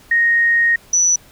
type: tone pair in turn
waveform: sine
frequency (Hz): 1864.7 / 5935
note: A#6 / F#8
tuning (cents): 0 / +4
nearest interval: octave + minor sixth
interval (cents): 2004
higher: second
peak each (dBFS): -11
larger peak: neither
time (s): 0.11-0.76 / 0.93-1.16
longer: first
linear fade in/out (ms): 5
effects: pink hiss -47 dBFS RMS until 1.31 s